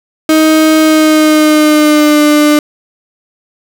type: tone with pitch glide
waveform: 35% pulse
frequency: 313.9 to 298.3 Hz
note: D#4 to D4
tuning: +15 to +27 cents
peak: -3 dBFS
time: 0.29-2.59 s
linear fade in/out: 2 ms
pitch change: -88 cents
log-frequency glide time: 0.8-2.2 s
effects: none